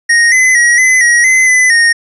square tone with pitch steps, 1866 / 2029 / 1903 / 2026 / 1899 / 2045 / 2010 / 1854 Hz, A#6 / B6 / A#6 / B6 / A#6 / C7 / B6 / A#6, +1 / +46 / +35 / +44 / +32 / -40 / +30 / -10 cents, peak -6 dBFS, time 0.09-1.93 s, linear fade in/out 10 ms, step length 230 ms, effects resampled to 24000 Hz

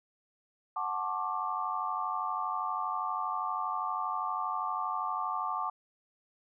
sine chord, D major seventh, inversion first, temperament equal with one note detuned, 740 / 880 / 1082.2 / 1174.7 Hz, F#5 / A5 / C#6 / D6, 0 / 0 / -42 / 0 cents, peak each -38 / -37 / -37 / -34 dBFS, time 0.76-5.7 s, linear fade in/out 5 ms, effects none

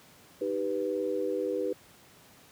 sine chord, Eb augmented, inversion none, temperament equal, 311.1 / 392 / 493.9 Hz, Eb4 / G4 / B4, 0 / 0 / 0 cents, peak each -35 / -32 / -31 dBFS, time 0.41-1.73 s, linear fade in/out 5 ms, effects pink hiss -56 dBFS RMS until 2.51 s + high-pass 100 Hz 12 dB/octave

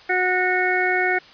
harmonic tone, 366.6 Hz, F#4, 16 cents flat, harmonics 1 / 2 / 4 / 5 / 6, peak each -24 / -24 / -24 / -24 / -24 dBFS, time 0.09-1.19 s, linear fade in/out 10 ms, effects white hiss -46 dBFS RMS until 1.33 s + resampled to 11025 Hz

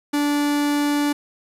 45% pulse tone, 291.1 Hz, D4, 15 cents flat, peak -18 dBFS, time 0.13-1.13 s, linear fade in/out 10 ms, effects resampled to 32000 Hz + 8-bit

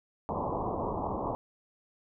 white low-pass noise, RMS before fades -33 dBFS, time 0.29-1.35 s, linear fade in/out 0 ms, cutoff 1100 Hz, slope 96 dB/octave, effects none

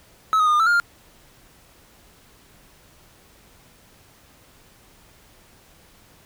triangle tone with pitch steps, 1291 / 1250 / 1222 / 1210 / 1323 / 1413 / 1400 Hz, E6 / D#6 / D#6 / D#6 / E6 / F6 / F6, -37 / +8 / -32 / -49 / +6 / +20 / +4 cents, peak -13 dBFS, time 0.33-0.799 s, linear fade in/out 0 ms, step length 67 ms, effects pink hiss -53 dBFS RMS until 6.25 s

